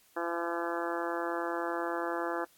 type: harmonic tone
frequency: 170 Hz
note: F3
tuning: 46 cents flat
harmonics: 2 / 3 / 4 / 5 / 6 / 7 / 8 / 9 / 10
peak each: -36 / -38 / -39 / -40 / -41 / -41 / -42 / -43 / -43 dBFS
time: 0.16-2.45 s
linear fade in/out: 10 ms
effects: white hiss -64 dBFS RMS until 2.57 s + AAC 64 kbps